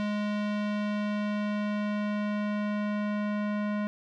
square tone with low-pass filter sweep, 208.2 Hz, G#3, 5 cents sharp, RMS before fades -30 dBFS, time 0-3.87 s, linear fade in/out 0 ms, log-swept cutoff 3300 to 2000 Hz, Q 1, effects none

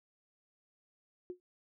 sine tone with exponential decay, 360.2 Hz, F#4, 46 cents flat, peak -35 dBFS, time 1.3-1.4 s, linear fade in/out 0 ms, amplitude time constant 20 ms, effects none

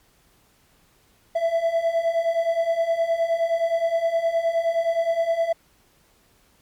triangle beating tone pair, 659.3 / 668.9 Hz, E5 / E5, 0 / +25 cents, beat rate 9.6 Hz, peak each -23 / -19 dBFS, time 1.35-5.53 s, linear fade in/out 10 ms, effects pink hiss -60 dBFS RMS until 6.61 s + MP3 96 kbps

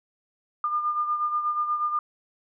sine beating tone pair, 1206 / 1214.3 Hz, D6 / D#6, +46 / -43 cents, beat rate 8.3 Hz, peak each -24 / -32 dBFS, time 0.64-1.99 s, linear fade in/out 2 ms, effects none

